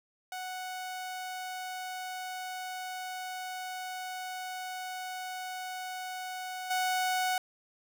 sawtooth tone with level steps, 740 Hz, F#5, in tune, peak -33 / -24 dBFS, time 0.32-7.38 s, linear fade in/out 2 ms, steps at 6.7 s, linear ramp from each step 10 ms, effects none

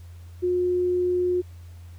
sine tone, 359.3 Hz, F4, 49 cents sharp, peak -20 dBFS, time 0.42-1.42 s, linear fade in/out 20 ms, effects added 86 Hz sine -40 dBFS peak until 1.98 s + pink hiss -58 dBFS RMS until 1.98 s

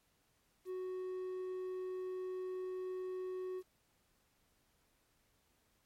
triangle tone with quantisation, 370 Hz, F#4, in tune, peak -37 dBFS, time 0.65-3.63 s, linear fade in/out 50 ms, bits 11, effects pink hiss -75 dBFS RMS until 5.85 s + MP3 64 kbps

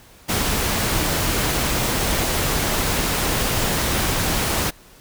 pink noise, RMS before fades -21 dBFS, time 0.28-4.71 s, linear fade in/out 20 ms, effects pink hiss -48 dBFS RMS until 5 s

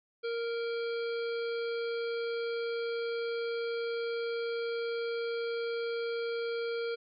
harmonic tone, 465.3 Hz, A#4, 3 cents flat, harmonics 1 / 3 / 5 / 7 / 9 / 10, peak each -32 / -42 / -46 / -49 / -51 / -52 dBFS, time 0.23-6.96 s, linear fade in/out 20 ms, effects none

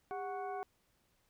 harmonic tone with a mistuned harmonic, 370 Hz, F#4, in tune, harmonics 1 / 2 / 3 / 4 / 6, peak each -43 / -40 / -48 / -52 / -59 dBFS, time 0.11-0.63 s, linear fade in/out 0 ms, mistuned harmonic 1, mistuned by +140 cents, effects pink hiss -75 dBFS RMS until 1.29 s

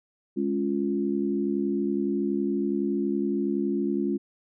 sine chord, Db major, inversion second, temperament equal, 207.7 / 277.2 / 349.2 Hz, Ab3 / Db4 / F4, 0 / 0 / 0 cents, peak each -28 dBFS, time 0.36-4.18 s, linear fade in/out 20 ms, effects none

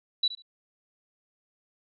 sine tone with echo, 3940 Hz, B7, 5 cents flat, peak -21 dBFS, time 0.23-0.28 s, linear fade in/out 5 ms, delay 71 ms, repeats 2, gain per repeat -14 dB, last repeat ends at 0.422 s, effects none

